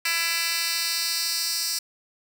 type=tone with high-pass filter sweep; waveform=10% pulse; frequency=333.8 Hz; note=E4; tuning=22 cents sharp; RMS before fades=-26 dBFS; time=0.05-1.79 s; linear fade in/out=5 ms; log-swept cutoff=2600 to 5400 Hz; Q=1.6; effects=none